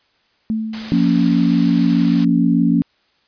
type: tone with exponential decay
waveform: sine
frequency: 220 Hz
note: A3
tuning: in tune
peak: -15 dBFS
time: 0.5-1.52 s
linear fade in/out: 0 ms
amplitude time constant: 220 ms
type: noise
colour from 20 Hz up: white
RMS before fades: -30 dBFS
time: 0.73-2.25 s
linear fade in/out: 5 ms
type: chord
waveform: sine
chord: Bb minor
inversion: second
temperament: just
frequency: 174.81 / 233.1 / 279.7 Hz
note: F3 / Bb3 / Db4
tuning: +2 / 0 / +16 cents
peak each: -16 dBFS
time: 0.92-2.82 s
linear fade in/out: 0 ms
effects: white hiss -60 dBFS RMS until 3.27 s + resampled to 11025 Hz